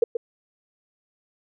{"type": "tone with echo", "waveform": "sine", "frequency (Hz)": 466.2, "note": "A#4", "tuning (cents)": 0, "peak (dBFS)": -13, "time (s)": [0.02, 0.04], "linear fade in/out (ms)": 5, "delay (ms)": 130, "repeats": 1, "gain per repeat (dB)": -8, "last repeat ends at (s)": 0.17, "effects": []}